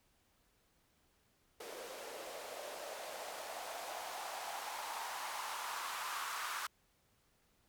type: noise with band-pass filter sweep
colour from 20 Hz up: blue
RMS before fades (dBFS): -44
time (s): 1.6-6.67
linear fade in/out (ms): 5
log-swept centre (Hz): 470 to 1200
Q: 3.4
effects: pink hiss -74 dBFS RMS until 7.68 s